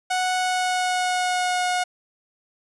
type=tone with pitch glide; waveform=sawtooth; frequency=737 to 724.8 Hz; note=F#5 to F#5; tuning=-7 to -36 cents; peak=-17 dBFS; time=0.1-1.84 s; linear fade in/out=10 ms; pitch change=-29 cents; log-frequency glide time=0.35-1.64 s; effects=resampled to 24000 Hz